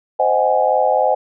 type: chord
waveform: sine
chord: Ab dominant seventh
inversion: first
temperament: just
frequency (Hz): 519.1 / 623 / 747.5 / 830.6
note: C5 / Eb5 / Gb5 / Ab5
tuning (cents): -14 / +2 / +17 / 0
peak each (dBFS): -18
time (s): 0.19-1.15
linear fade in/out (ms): 10
effects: none